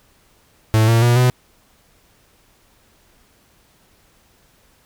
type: tone with pitch steps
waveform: 45% pulse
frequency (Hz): 110 / 114.87 / 119.96 / 125.27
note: A2 / A#2 / B2 / B2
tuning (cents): 0 / -25 / -50 / +25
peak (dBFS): -11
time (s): 0.74-1.3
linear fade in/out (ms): 0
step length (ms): 140
effects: pink hiss -56 dBFS RMS until 4.85 s